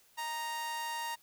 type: tone with amplitude modulation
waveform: sawtooth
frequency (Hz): 932.3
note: A#5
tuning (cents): 0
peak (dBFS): -30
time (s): 0.17-1.16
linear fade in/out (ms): 20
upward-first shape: sine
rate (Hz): 299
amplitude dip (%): 35
effects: white hiss -65 dBFS RMS until 1.22 s